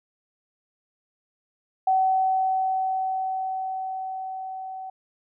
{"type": "tone with level ramp", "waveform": "sine", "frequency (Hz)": 758, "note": "F#5", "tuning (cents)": 42, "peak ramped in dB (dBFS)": [-17, -33], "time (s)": [1.87, 4.9], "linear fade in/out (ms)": 5, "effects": []}